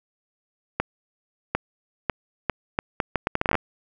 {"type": "accelerating click train", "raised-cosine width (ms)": 0.5, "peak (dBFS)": -6, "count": 16, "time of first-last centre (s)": [0.8, 3.553], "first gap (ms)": 750, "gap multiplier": 0.73, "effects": []}